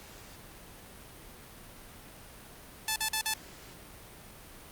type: tone bursts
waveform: 5% pulse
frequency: 874 Hz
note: A5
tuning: 12 cents flat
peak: -16 dBFS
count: 4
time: 2.88-3.338 s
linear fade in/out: 2 ms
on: 80 ms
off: 46 ms
effects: pink hiss -50 dBFS RMS until 4.71 s + Opus 48 kbps